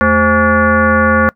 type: tone with frequency modulation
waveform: sine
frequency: 830.6 Hz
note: G#5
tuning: in tune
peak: -7 dBFS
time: 0.01-1.29 s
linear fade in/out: 0 ms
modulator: 305 Hz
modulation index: 2.7
effects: noise-tail reverb RT60 0.1 s tail -22 dB re dry